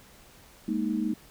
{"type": "chord", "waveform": "sine", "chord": "Ab suspended second", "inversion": "none", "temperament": "just", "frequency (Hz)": [207.7, 233.6, 311.5], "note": ["Ab3", "Bb3", "Eb4"], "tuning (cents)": [0, 4, 2], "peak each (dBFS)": -30, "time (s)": [0.68, 1.14], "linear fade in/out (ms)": 5, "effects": ["pink hiss -54 dBFS RMS until 1.3 s"]}